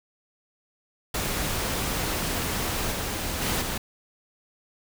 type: noise with level steps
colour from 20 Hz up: pink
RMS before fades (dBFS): -28 / -30 / -26 / -30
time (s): 1.14-3.78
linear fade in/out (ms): 5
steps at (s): 2.91 / 3.41 / 3.61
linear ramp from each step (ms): 10
effects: none